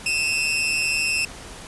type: tone pair together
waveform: sawtooth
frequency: 2547 / 2698 Hz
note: D#7 / E7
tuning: +40 / +40 cents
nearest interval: minor second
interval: 100 cents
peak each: -21 / -19 dBFS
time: 0.06-1.25 s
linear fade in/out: 2 ms
effects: pink hiss -39 dBFS RMS until 1.67 s + resampled to 24000 Hz